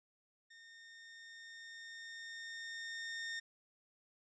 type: tone with level ramp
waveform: sawtooth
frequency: 1829 Hz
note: A#6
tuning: 33 cents flat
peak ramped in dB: -53 to -36 dBFS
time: 0.5-3.4 s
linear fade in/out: 10 ms
effects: resampled to 16000 Hz